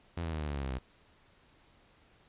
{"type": "tone with pitch steps", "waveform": "sawtooth", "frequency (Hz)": [84.9, 81.54, 78.3, 75.2, 72.22, 69.36, 66.61, 63.97], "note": ["F2", "E2", "D#2", "D2", "D2", "C#2", "C2", "C2"], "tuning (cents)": [-48, -18, 11, 42, -28, 2, 32, -38], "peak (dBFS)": -30, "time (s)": [0.17, 0.786], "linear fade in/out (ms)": 5, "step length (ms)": 77, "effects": ["pink hiss -64 dBFS RMS until 2.28 s", "resampled to 8000 Hz"]}